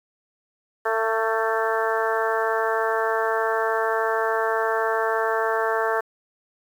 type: harmonic tone with a mistuned harmonic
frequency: 223.4 Hz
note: A3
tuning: 27 cents sharp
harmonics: 2 / 3 / 4 / 5 / 6 / 7 / 8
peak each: -25 / -27 / -28 / -29 / -30 / -30 / -31 dBFS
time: 0.85-6.01 s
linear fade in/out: 10 ms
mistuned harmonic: 8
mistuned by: -21 cents
effects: 8-bit

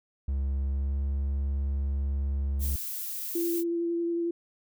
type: tone with pitch glide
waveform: triangle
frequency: 68.2 to 69.23 Hz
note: C#2 to C#2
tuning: -28 to -2 cents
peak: -24 dBFS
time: 0.28-2.76 s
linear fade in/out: 5 ms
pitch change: +26 cents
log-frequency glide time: 0.64-0.98 s
type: noise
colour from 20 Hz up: violet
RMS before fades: -35 dBFS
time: 2.59-3.64 s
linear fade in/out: 50 ms
type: tone with vibrato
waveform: sine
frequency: 339.7 Hz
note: F4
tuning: 48 cents flat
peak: -26 dBFS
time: 3.35-4.31 s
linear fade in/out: 5 ms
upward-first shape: sine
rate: 11 Hz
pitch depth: 12 cents each way
effects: none

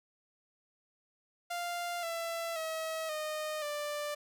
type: tone with pitch steps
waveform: sawtooth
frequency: 697 / 668.6 / 641.4 / 615.2 / 590.2 Hz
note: F5 / E5 / E5 / D#5 / D5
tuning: -4 / +24 / -48 / -20 / +8 cents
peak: -31 dBFS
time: 1.5-4.15 s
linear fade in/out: 10 ms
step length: 530 ms
effects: none

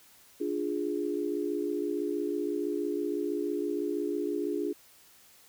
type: chord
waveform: sine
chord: D diminished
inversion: none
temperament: equal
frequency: 293.7 / 349.2 / 415.3 Hz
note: D4 / F4 / Ab4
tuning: 0 / 0 / 0 cents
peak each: -33 dBFS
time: 0.4-4.73 s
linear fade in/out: 10 ms
effects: white hiss -58 dBFS RMS until 5.48 s

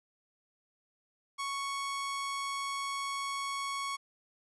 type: tone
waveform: sawtooth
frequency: 1108.7 Hz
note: C#6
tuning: in tune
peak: -30 dBFS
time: 1.38-3.97 s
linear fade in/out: 20 ms
effects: resampled to 24000 Hz + 12-bit

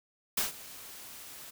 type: noise with ADSR envelope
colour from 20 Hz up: white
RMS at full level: -28 dBFS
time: 0.37-1.51 s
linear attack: 7 ms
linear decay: 140 ms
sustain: -19 dB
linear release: 13 ms
effects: none

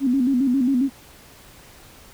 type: tone with vibrato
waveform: sine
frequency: 260 Hz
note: C4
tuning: 11 cents flat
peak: -16 dBFS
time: 0-0.9 s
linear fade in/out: 50 ms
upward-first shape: square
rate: 7.4 Hz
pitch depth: 96 cents each way
effects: pink hiss -47 dBFS RMS until 2.13 s

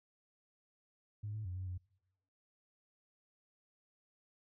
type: tone with pitch steps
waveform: sine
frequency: 104.6 / 107.9 / 90.5 / 93.2 / 90.6 Hz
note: G#2 / A2 / F#2 / F#2 / F#2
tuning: +13 / -33 / -38 / +13 / -36 cents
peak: -38 dBFS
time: 1.23-1.78 s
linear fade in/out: 10 ms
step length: 110 ms
effects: noise-tail reverb RT60 1.0 s tail -25 dB re dry + tanh soft clip ceiling -34 dBFS

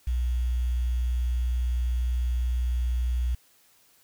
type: tone with quantisation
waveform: sine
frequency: 61 Hz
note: B1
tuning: 21 cents flat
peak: -23 dBFS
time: 0.07-3.35 s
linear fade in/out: 5 ms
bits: 8
effects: white hiss -61 dBFS RMS until 4.03 s

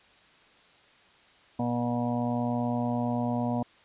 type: harmonic tone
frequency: 120.6 Hz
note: B2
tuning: 41 cents flat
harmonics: 1 / 2 / 4 / 5 / 6 / 7 / 8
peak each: -33 / -28 / -40 / -36 / -35 / -43 / -39 dBFS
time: 1.59-3.63 s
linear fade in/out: 5 ms
effects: white hiss -58 dBFS RMS until 3.84 s + resampled to 8000 Hz

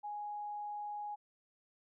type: tone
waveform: sine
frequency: 830.6 Hz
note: G#5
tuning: in tune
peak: -39 dBFS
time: 0.03-1.16 s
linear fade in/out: 20 ms
effects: none

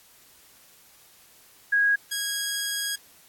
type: tone pair in turn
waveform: sine / 10% pulse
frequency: 1647 / 1647 Hz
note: G#6 / G#6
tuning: -15 / -15 cents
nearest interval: unison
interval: 0 cents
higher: neither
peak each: -18 dBFS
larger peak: neither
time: 1.72-1.96 / 2.11-2.96 s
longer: second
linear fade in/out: 10 ms
effects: white hiss -55 dBFS RMS until 3.28 s + AAC 64 kbps

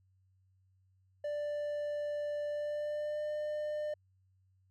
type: tone with pitch glide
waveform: triangle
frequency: 589 to 601.4 Hz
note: D5 to D5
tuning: +5 to +41 cents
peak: -32 dBFS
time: 1.24-3.94 s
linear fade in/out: 5 ms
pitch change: +36 cents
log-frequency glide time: 2.47-3.3 s
effects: added 94 Hz sine -67 dBFS peak until 4.7 s

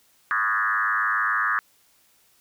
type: tone with frequency modulation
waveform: sine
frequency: 1452 Hz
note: F#6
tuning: 33 cents flat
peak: -20 dBFS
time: 0.31-1.59 s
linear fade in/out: 0 ms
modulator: 107 Hz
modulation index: 3.2
effects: white hiss -61 dBFS RMS until 2.4 s

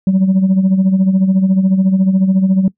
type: tone with tremolo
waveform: sine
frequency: 190 Hz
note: F#3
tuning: 46 cents sharp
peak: -4 dBFS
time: 0.07-2.68 s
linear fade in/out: 2 ms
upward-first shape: sine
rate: 14 Hz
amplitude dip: 65%
effects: noise-tail reverb RT60 0.1 s tail -22 dB re dry + tanh soft clip ceiling -6 dBFS

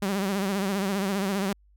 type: tone with vibrato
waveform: sawtooth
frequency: 196 Hz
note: G3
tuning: in tune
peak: -21 dBFS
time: 0.02-1.53 s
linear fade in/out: 5 ms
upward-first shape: sine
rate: 15 Hz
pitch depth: 77 cents each way
effects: added 50 Hz sine -56 dBFS peak until 1.76 s

